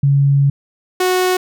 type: tone pair in turn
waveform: sine / sawtooth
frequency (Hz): 140 / 367.5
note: C#3 / F#4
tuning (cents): +18 / -12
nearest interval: octave + perfect fourth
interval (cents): 1670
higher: second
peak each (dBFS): -9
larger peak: neither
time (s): 0.03-0.5 / 1-1.37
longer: first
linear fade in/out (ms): 5
effects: none